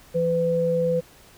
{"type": "tone pair together", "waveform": "sine", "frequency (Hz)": [167.9, 503.1], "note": ["E3", "B4"], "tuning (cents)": [32, 32], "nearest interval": "octave + perfect fifth", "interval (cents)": 1900, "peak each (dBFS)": [-26, -20], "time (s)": [0.14, 1.01], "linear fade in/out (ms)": 20, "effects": ["pink hiss -51 dBFS RMS until 1.37 s"]}